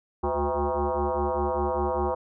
sine tone with frequency modulation, 220 Hz, A3, in tune, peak -23 dBFS, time 0.23-2.15 s, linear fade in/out 10 ms, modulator 145 Hz, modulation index 5.9, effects none

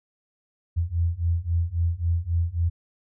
sine beating tone pair, 83 / 86.7 Hz, E2 / F2, +12 / -12 cents, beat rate 3.7 Hz, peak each -25 / -24 dBFS, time 0.76-2.7 s, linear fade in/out 20 ms, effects none

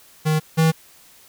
square tone pair in turn, 155.56 / 160.86 Hz, D#3 / E3, 0 / -42 cents, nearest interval minor second, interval 58 cents, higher second, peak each -17 / -14 dBFS, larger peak second, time 0.25-0.4 / 0.57-0.72 s, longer neither, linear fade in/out 20 ms, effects white hiss -50 dBFS RMS until 1.28 s

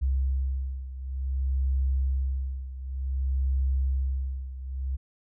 sine beating tone pair, 66.1 / 66.65 Hz, C2 / C2, +18 / +33 cents, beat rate 0.55 Hz, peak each -26 / -30 dBFS, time 0.01-4.97 s, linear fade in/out 20 ms, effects none

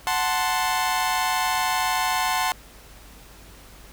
sawtooth chord, F# diminished, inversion none, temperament equal, 740 / 880 / 1046.5 Hz, F#5 / A5 / C6, 0 / 0 / 0 cents, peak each -22 dBFS, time 0.07-2.52 s, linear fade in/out 0 ms, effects added 50 Hz sine -48 dBFS peak until 3.92 s + pink hiss -48 dBFS RMS until 3.92 s

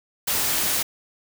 white noise, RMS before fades -23 dBFS, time 0.27-0.83 s, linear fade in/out 10 ms, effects none

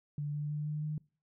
sine tone with pitch steps, 146.5 / 147.95 / 149.41 / 150.88 / 152.37 Hz, D3 / D3 / D3 / D3 / D#3, -4 / +13 / +30 / +47 / -36 cents, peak -33 dBFS, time 0.18-0.98 s, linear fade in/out 2 ms, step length 160 ms, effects noise-tail reverb RT60 0.4 s tail -24 dB re dry

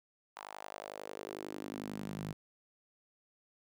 sawtooth tone with high-pass filter sweep, 51.1 Hz, G#1, 27 cents flat, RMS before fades -44 dBFS, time 0.36-2.33 s, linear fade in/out 5 ms, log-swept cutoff 950 to 150 Hz, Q 2.7, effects none

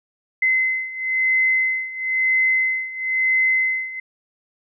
sine beating tone pair, 2051 / 2052 Hz, C7 / C7, -35 / -34 cents, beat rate 1 Hz, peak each -22 / -19 dBFS, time 0.42-4 s, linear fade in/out 5 ms, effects none

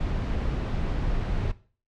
brown noise, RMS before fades -27 dBFS, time 0-1.52 s, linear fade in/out 10 ms, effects noise-tail reverb RT60 0.4 s tail -17 dB re dry + low-pass 4000 Hz 12 dB/octave

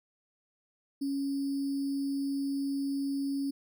sine tone with sample-and-hold, 277.2 Hz, C#4, in tune, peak -29 dBFS, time 1.01-3.51 s, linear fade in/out 10 ms, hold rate 4900 Hz, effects none

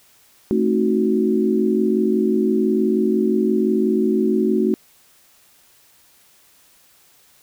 sine chord, A diminished seventh, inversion none, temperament equal with one note detuned, 220 / 265.9 / 311.1 / 370 Hz, A3 / C4 / Eb4 / Gb4, 0 / +28 / 0 / 0 cents, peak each -19 / -24 / -23 / -19 dBFS, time 0.51-4.74 s, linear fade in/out 0 ms, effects white hiss -54 dBFS RMS until 7.42 s

